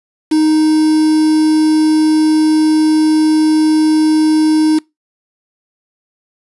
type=tone with quantisation; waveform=triangle; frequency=311.1 Hz; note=D#4; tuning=in tune; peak=-6 dBFS; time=0.31-4.79 s; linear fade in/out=10 ms; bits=4; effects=noise-tail reverb RT60 0.2 s tail -24 dB re dry + resampled to 24000 Hz